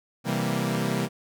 sawtooth chord, C dominant seventh, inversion none, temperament equal, 130.81 / 164.81 / 196 / 233.1 Hz, C3 / E3 / G3 / Bb3, 0 / 0 / 0 / 0 cents, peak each -26 dBFS, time 0.24-1.09 s, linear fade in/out 50 ms, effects none

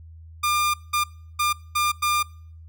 sawtooth tone bursts at uneven times, 1201 Hz, D6, 38 cents sharp, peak -16 dBFS, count 5, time 0.43-0.74 / 0.93-1.04 / 1.39-1.53 / 1.75-1.92 / 2.02-2.23 s, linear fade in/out 10 ms, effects noise-tail reverb RT60 0.6 s tail -25 dB re dry + added 81 Hz sine -41 dBFS peak until 2.68 s

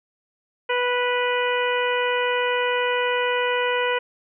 harmonic tone, 492.1 Hz, B4, 6 cents flat, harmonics 1 / 2 / 3 / 4 / 5 / 6, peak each -23 / -26 / -28 / -29 / -30 / -31 dBFS, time 0.69-3.99 s, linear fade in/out 10 ms, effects none

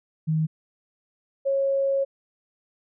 sine tone pair in turn, 157.6 / 547.5 Hz, D#3 / C#5, +23 / -22 cents, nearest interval octave + minor seventh, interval 2155 cents, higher second, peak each -20 dBFS, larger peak neither, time 0.27-0.47 / 1.45-2.05 s, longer second, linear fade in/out 20 ms, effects none

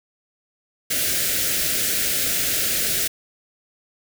white band-stop noise, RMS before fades -22 dBFS, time 0.9-3.08 s, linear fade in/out 10 ms, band 670 to 1400 Hz, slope 48 dB/octave, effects none

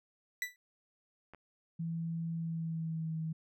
40% pulse tone with exponential decay, 1975.5 Hz, B6, in tune, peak -29 dBFS, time 0.42-0.56 s, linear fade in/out 1 ms, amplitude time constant 30 ms
clicks, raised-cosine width 0.5 ms, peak -37 dBFS, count 2, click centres 1.336 / 1.347 s
sine tone with pitch glide, 165.5 to 160.05 Hz, E3 to D#3, +7 to +49 cents, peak -34 dBFS, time 1.79-3.33 s, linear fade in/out 10 ms, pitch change -58 cents, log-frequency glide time 2.34-3.17 s
effects none

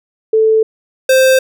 sine / square tone pair in turn, 440 / 523.3 Hz, A4 / C5, 0 / 0 cents, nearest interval minor third, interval 300 cents, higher second, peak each -7 dBFS, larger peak neither, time 0.33-0.63 / 1.09-1.39 s, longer neither, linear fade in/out 5 ms, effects none

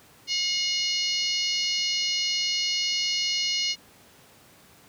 harmonic tone with a mistuned harmonic, 722 Hz, F#5, 43 cents flat, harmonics 3 / 4 / 5 / 6 / 7 / 8 / 9, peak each -33 / -29 / -39 / -28 / -31 / -36 / -39 dBFS, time 0.27-3.76 s, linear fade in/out 50 ms, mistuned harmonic 6, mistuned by -23 cents, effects pink hiss -54 dBFS RMS until 4.88 s + high-pass 100 Hz 12 dB/octave

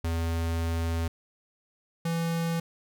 square tone pair in turn, 82.9 / 166.66 Hz, E2 / E3, +10 / +19 cents, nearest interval octave, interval 1209 cents, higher second, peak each -27 dBFS, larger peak neither, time 0.04-1.08 / 2.05-2.6 s, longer first, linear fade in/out 5 ms, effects none

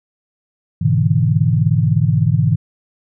sine chord, E dominant seventh, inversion first, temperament equal with one note detuned, 103.83 / 123.47 / 146.83 / 163.11 Hz, G#2 / B2 / D3 / E3, 0 / 0 / 0 / -18 cents, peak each -17 dBFS, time 0.81-2.56 s, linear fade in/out 10 ms, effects none

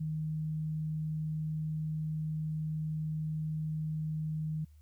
sine tone, 155.56 Hz, D#3, in tune, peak -32 dBFS, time 0-4.65 s, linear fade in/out 10 ms, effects added 75 Hz sine -54 dBFS peak until 4.81 s + white hiss -75 dBFS RMS until 4.81 s

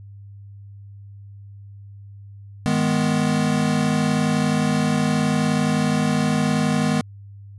square chord, G# minor, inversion second, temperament equal, 155.56 / 207.7 / 246.9 Hz, D#3 / G#3 / B3, 0 / 0 / 0 cents, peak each -23 dBFS, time 2.66-7.01 s, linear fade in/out 0 ms, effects added 100 Hz sine -38 dBFS peak until 7.58 s + resampled to 24000 Hz

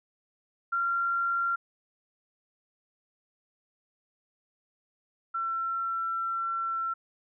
sine tone pair in turn, 1378 / 1350.4 Hz, F6 / E6, -24 / +41 cents, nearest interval unison, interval 35 cents, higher first, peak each -25 / -28 dBFS, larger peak first, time 0.72-1.56 / 5.34-6.94 s, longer second, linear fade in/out 10 ms, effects none

